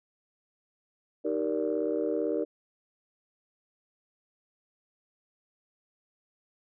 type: chord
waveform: sine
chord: Eb major seventh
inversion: none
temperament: just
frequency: 311.1 / 388.9 / 466.7 / 583.4 Hz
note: Eb4 / G4 / Bb4 / D5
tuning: 0 / -14 / +2 / -12 cents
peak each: -31 / -32 / -30 / -33 dBFS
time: 1.24-2.45 s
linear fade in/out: 20 ms
effects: tanh soft clip ceiling -18 dBFS